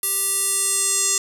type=tone with band-pass filter sweep; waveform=square; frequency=392 Hz; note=G4; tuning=in tune; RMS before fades=-21 dBFS; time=0.03-1.18 s; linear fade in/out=2 ms; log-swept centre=11000 to 7300 Hz; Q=4.3; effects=none